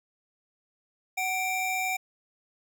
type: tone pair together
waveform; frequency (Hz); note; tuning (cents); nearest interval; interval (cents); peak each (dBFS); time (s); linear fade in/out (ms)
square; 748.3 / 2358; F#5 / D7; +19 / +6; octave + minor sixth; 1987; -31 / -30; 1.17-1.97; 10
effects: none